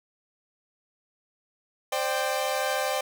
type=chord; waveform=sawtooth; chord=C suspended second; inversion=none; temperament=equal with one note detuned; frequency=523.3 / 596.2 / 784 Hz; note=C5 / D5 / G5; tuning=0 / +26 / 0 cents; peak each=-26 dBFS; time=1.92-3.01 s; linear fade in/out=5 ms; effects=none